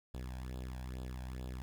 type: tone with flanger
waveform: sawtooth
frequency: 63.3 Hz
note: B1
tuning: 43 cents sharp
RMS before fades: -43 dBFS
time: 0.14-1.62 s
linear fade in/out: 0 ms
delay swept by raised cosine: 0.25 to 1.24 ms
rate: 2.3 Hz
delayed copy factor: +0.75
effects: 11-bit